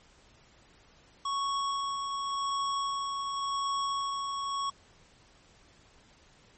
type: tone with tremolo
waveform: square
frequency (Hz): 1108.7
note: C#6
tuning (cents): 0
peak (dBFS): -29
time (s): 1.25-4.7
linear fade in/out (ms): 5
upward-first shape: sine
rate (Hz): 0.9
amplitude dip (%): 35
effects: pink hiss -60 dBFS RMS until 6.57 s + MP3 32 kbps